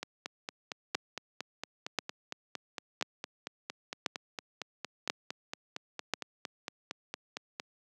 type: two click trains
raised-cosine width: 0.2 ms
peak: -19 / -11 dBFS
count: 34 / 6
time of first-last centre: 0.03-7.599 / 0.95-6.137 s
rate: 4.36 / 0.964 Hz
effects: high-pass 200 Hz 12 dB/octave